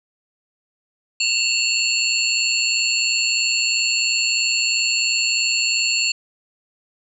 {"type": "tone cluster", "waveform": "sine", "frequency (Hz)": [2682, 2805, 4385, 7300], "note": ["E7", "F7", "C#8", "A#8"], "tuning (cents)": [29, 7, -20, -37], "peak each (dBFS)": [-22, -25, -21, -24], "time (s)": [1.2, 6.12], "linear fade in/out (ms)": 5, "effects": []}